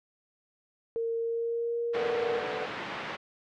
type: tone with pitch glide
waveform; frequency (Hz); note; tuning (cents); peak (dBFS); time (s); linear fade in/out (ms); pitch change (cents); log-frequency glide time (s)
sine; 459.3 to 469.8; A#4 to A#4; -26 to +13; -28; 0.96-2.39; 0; +39; 1.17-1.79
type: band-pass noise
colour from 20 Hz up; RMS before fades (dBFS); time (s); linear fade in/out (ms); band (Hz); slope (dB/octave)
white; -37; 1.93-3.17; 20; 150 to 2100; 12
type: chord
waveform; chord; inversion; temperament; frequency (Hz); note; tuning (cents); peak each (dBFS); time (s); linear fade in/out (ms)
sine; B minor seventh; third; equal; 440 / 493.9 / 587.3 / 740; A4 / B4 / D5 / F#5; 0 / 0 / 0 / 0; -37 / -37 / -41 / -40; 1.95-2.66; 10
effects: low-pass 4000 Hz 12 dB/octave